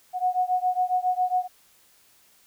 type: beating tone pair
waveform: sine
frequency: 729 / 736.3 Hz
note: F#5 / F#5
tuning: -26 / -9 cents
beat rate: 7.3 Hz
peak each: -24 / -25 dBFS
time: 0.13-1.48 s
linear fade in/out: 50 ms
effects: white hiss -59 dBFS RMS until 2.46 s